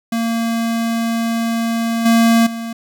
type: tone with level steps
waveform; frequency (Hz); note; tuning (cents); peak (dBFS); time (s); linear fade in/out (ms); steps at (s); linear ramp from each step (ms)
square; 229.5; A#3; -27; -17 / -10 / -24; 0.12-2.73; 5; 2.05 / 2.46; 10
effects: none